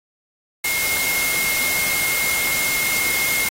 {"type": "tone in noise", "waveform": "sine", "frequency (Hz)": 2144, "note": "C7", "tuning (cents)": 42, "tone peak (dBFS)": -21, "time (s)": [0.64, 3.49], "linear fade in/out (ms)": 5, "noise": "white", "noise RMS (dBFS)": -23, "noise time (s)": [0.64, 3.49], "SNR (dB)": -1, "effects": ["AAC 48 kbps"]}